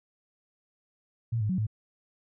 sine tone with pitch steps, 115.4 / 105.9 / 185.3 / 108.3 Hz, A#2 / G#2 / F#3 / A2, -17 / +34 / +3 / -27 cents, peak -25 dBFS, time 1.32-1.668 s, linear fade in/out 10 ms, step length 87 ms, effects none

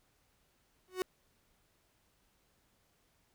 45% pulse tone with exponential growth, 370 Hz, F#4, in tune, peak -28 dBFS, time 0.88-1.02 s, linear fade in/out 0 ms, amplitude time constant 29 ms, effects pink hiss -73 dBFS RMS until 3.34 s

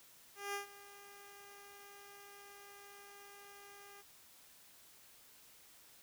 10% pulse tone with ADSR envelope, 402.8 Hz, G4, 47 cents sharp, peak -29 dBFS, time 0.35-4.03 s, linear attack 190 ms, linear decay 120 ms, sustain -18 dB, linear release 32 ms, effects white hiss -62 dBFS RMS until 6.02 s

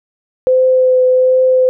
sine tone with vibrato, 512 Hz, C5, 38 cents flat, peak -7 dBFS, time 0.47-1.69 s, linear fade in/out 0 ms, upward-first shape triangle, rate 1.3 Hz, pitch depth 14 cents each way, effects none

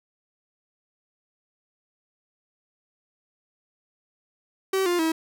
45% pulse tone with pitch steps, 383.3 / 351.5 / 322.3 Hz, G4 / F4 / E4, -39 / +11 / -39 cents, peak -21 dBFS, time 4.73-5.12 s, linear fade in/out 5 ms, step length 130 ms, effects none

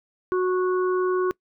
harmonic tone, 367.6 Hz, F#4, 11 cents flat, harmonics 1 / 3 / 4, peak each -20 / -29 / -35 dBFS, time 0.32-1.31 s, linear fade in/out 0 ms, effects noise-tail reverb RT60 0.1 s tail -23 dB re dry

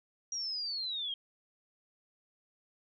sine linear sweep, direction down, 5750 to 3172 Hz, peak -34 dBFS, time 0.32-1.14 s, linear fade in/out 2 ms, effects none

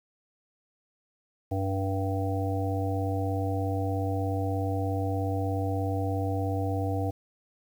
harmonic tone, 96.8 Hz, G2, 21 cents flat, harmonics 1 / 3 / 5 / 7 / 8, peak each -28 / -33 / -35 / -36 / -37 dBFS, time 1.51-7.11 s, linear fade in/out 10 ms, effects 9-bit

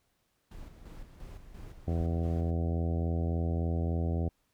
brown noise with tremolo, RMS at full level -45 dBFS, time 0.51-2.51 s, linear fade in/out 5 ms, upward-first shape square, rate 2.9 Hz, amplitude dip 50%
harmonic tone, 83.5 Hz, E2, 23 cents sharp, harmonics 1 / 2 / 3 / 4 / 5 / 6 / 7 / 8 / 9, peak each -29 / -35 / -39 / -41 / -43 / -45 / -46 / -47 / -48 dBFS, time 1.87-4.29 s, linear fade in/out 10 ms
effects pink hiss -75 dBFS RMS until 4.53 s

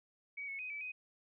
sine tone with pitch steps, 2263 / 2200 / 2508 / 2306 / 2507 Hz, C#7 / C#7 / D#7 / D7 / D#7, +35 / -14 / +13 / -32 / +12 cents, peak -40 dBFS, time 0.37-0.92 s, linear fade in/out 10 ms, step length 110 ms, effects none

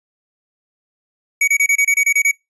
square tone bursts, 2253 Hz, C#7, 28 cents sharp, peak -12 dBFS, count 10, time 1.41-2.313 s, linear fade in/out 5 ms, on 66 ms, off 27 ms, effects noise-tail reverb RT60 0.2 s tail -25 dB re dry + resampled to 24000 Hz

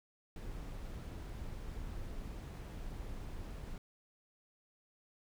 brown noise, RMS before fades -44 dBFS, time 0.36-3.78 s, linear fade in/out 2 ms, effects none

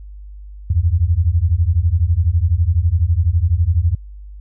sine beating tone pair, 79.2 / 91.2 Hz, D#2 / F#2, +31 / -24 cents, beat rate 12 Hz, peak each -15 dBFS, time 0.7-3.95 s, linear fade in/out 5 ms, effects added 50 Hz sine -32 dBFS peak until 4.4 s

